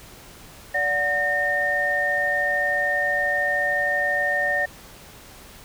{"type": "tone cluster", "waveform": "sine", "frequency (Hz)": [581, 734, 1827], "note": ["D5", "F#5", "A#6"], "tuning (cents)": [-19, -14, -35], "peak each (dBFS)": [-27, -28, -21], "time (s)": [0.74, 4.66], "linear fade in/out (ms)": 10, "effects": ["pink hiss -45 dBFS RMS until 5.64 s"]}